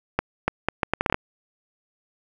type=accelerating click train; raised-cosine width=0.5 ms; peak=-5 dBFS; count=10; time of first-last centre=0.19-1.144 s; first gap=290 ms; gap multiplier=0.71; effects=7-bit